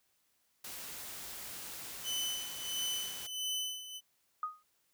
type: noise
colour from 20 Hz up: white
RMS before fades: -45 dBFS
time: 0.64-3.27 s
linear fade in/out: 5 ms
type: tone with tremolo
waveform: sawtooth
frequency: 3018 Hz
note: F#7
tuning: 34 cents sharp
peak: -30 dBFS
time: 2.03-4.01 s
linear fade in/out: 50 ms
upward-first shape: sine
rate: 1.5 Hz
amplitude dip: 75%
type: tone with exponential decay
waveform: sine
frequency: 1244.5 Hz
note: D#6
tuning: in tune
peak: -30 dBFS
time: 4.43-4.63 s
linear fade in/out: 2 ms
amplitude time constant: 42 ms
effects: white hiss -75 dBFS RMS until 4.93 s